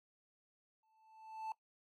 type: tone with exponential growth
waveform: triangle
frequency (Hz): 880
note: A5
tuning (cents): 0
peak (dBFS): -36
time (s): 0.83-1.52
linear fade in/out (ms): 2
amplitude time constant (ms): 150
effects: noise-tail reverb RT60 0.1 s tail -19 dB re dry + AAC 64 kbps